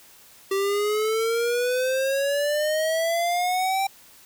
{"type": "exponential sweep", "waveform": "square", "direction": "up", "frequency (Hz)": [387.3, 786], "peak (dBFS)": -22, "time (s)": [0.51, 3.87], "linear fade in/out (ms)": 5, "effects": ["white hiss -51 dBFS RMS until 4.25 s"]}